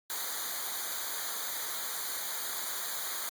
white noise with comb filter, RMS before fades -36 dBFS, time 0.1-3.29 s, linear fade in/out 0 ms, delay 0.37 ms, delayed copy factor -1, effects Opus 48 kbps

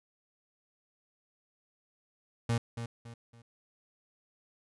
35% pulse tone with echo, 116.8 Hz, A#2, 4 cents sharp, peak -25 dBFS, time 2.49-2.58 s, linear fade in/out 5 ms, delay 280 ms, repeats 3, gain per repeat -9 dB, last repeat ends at 3.42 s, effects resampled to 24000 Hz

